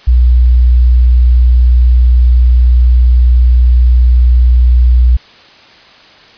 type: tone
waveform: sine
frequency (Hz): 61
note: B1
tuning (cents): -21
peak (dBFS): -3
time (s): 0.07-5.17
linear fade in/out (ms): 10
effects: white hiss -39 dBFS RMS until 6.37 s + resampled to 11025 Hz